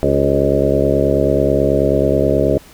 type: harmonic tone with a mistuned harmonic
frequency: 69.3 Hz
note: C#2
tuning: in tune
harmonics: 1 / 2 / 3 / 4 / 5 / 6 / 7 / 8 / 9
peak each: -22 / -21 / -24 / -20 / -21 / -19 / -21 / -19 / -19 dBFS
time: 0.03-2.58 s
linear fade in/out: 0 ms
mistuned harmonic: 5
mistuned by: +50 cents
effects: pink hiss -43 dBFS RMS until 2.73 s